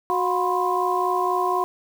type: tone cluster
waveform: sine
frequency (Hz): 366.9 / 718 / 1000 / 1064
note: F#4 / F5 / B5 / C6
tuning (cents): -15 / +48 / +21 / +29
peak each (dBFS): -25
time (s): 0.1-1.64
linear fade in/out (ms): 0
effects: 7-bit